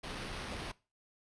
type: noise with sample-and-hold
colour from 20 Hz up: pink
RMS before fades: -42 dBFS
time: 0.03-0.72 s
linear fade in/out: 10 ms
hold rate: 7350 Hz
effects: noise-tail reverb RT60 0.3 s tail -20 dB re dry + resampled to 22050 Hz